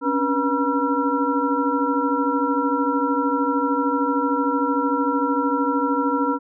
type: tone cluster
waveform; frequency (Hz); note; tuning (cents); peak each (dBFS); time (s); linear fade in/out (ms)
sine; 271.1 / 284.3 / 485.4 / 963 / 1357; C#4 / C#4 / B4 / B5 / E6; -38 / +44 / -30 / -44 / +50; -25 / -23 / -26 / -24 / -26; 0.01-6.39; 50
effects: none